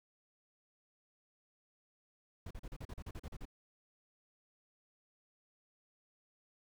brown noise bursts, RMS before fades -45 dBFS, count 12, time 2.46-3.454 s, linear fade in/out 5 ms, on 48 ms, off 38 ms, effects none

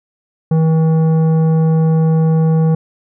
sine tone with tanh clipping, 160.4 Hz, E3, 47 cents flat, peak -11 dBFS, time 0.51-2.75 s, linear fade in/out 5 ms, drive 11 dB, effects none

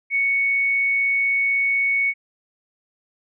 sine tone, 2221 Hz, C#7, 3 cents sharp, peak -17 dBFS, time 0.1-2.14 s, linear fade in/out 50 ms, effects none

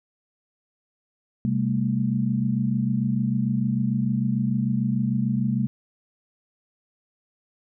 sine tone cluster, 130.4 / 199.3 / 226 Hz, C3 / G3 / A3, -5 / +29 / +47 cents, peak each -25 dBFS, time 1.45-5.67 s, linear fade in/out 0 ms, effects none

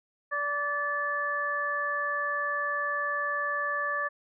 harmonic tone, 580 Hz, D5, 22 cents flat, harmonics 1 / 2 / 3, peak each -36 / -31 / -30 dBFS, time 0.31-4.09 s, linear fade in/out 20 ms, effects none

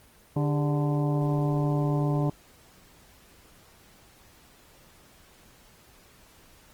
harmonic tone with a mistuned harmonic, 146.83 Hz, D3, in tune, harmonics 1 / 2 / 3 / 4 / 5 / 6 / 7, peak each -24 / -30 / -34 / -36 / -38 / -40 / -41 dBFS, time 0.36-2.3 s, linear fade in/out 5 ms, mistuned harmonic 3, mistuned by -140 cents, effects pink hiss -56 dBFS RMS until 6.73 s + Opus 24 kbps

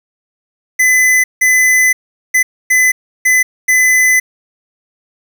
square tone bursts at uneven times, 2015 Hz, B6, 34 cents sharp, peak -8 dBFS, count 6, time 0.79-1.24 / 1.41-1.93 / 2.34-2.43 / 2.7-2.92 / 3.25-3.43 / 3.68-4.2 s, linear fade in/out 10 ms, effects 7-bit

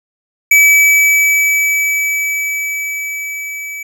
square tone with level ramp, 2294 Hz, D7, 41 cents flat, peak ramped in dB -5 to -24 dBFS, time 0.51-3.83 s, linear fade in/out 5 ms, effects none

